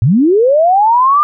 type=linear sweep; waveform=sine; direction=up; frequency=97.1 to 1214 Hz; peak=-6 dBFS; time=0.02-1.23 s; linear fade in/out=0 ms; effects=none